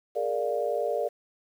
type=chord; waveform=sine; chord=Bb dominant seventh; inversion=third; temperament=equal; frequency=415.3 / 466.2 / 587.3 / 698.5 Hz; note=Ab4 / Bb4 / D5 / F5; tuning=0 / 0 / 0 / 0 cents; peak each=-33 / -30 / -29 / -33 dBFS; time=0.15-1.09 s; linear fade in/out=20 ms; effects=9-bit